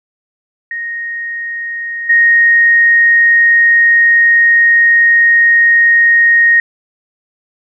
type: tone with level steps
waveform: sine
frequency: 1864.7 Hz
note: A#6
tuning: in tune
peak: -18 / -5 dBFS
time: 0.71-6.6 s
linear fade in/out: 2 ms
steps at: 2.09 s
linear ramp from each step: 10 ms
effects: none